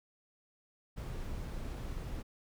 brown noise, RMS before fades -40 dBFS, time 0.96-2.23 s, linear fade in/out 20 ms, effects none

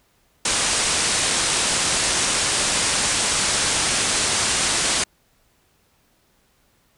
white low-pass noise, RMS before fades -21 dBFS, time 0.45-5.04 s, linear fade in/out 5 ms, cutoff 9700 Hz, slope 96 dB/octave, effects pink hiss -62 dBFS RMS until 6.97 s

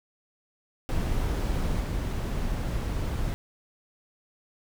brown noise with level steps, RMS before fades -27 / -29 dBFS, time 0.89-3.34 s, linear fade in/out 0 ms, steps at 1.8 s, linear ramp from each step 10 ms, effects none

